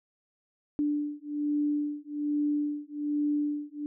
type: beating tone pair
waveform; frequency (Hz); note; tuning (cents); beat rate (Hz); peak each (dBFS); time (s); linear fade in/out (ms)
sine; 293.7 / 294.9; D4 / D4; 0 / +7; 1.2; -30 / -30; 0.79-3.86; 0
effects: none